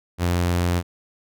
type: tone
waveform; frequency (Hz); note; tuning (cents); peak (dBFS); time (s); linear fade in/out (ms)
sawtooth; 87.7; F2; +8; -15; 0.18-0.83; 50
effects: none